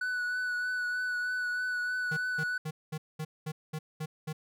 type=tone with vibrato; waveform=triangle; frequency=1484 Hz; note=F#6; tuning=5 cents sharp; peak=-28 dBFS; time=0.01-2.58 s; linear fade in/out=5 ms; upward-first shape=triangle; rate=3.2 Hz; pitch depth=23 cents each way
type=tone bursts; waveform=square; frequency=155.56 Hz; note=D#3; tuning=in tune; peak=-34 dBFS; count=9; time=2.11-4.33 s; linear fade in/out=10 ms; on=60 ms; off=210 ms
effects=none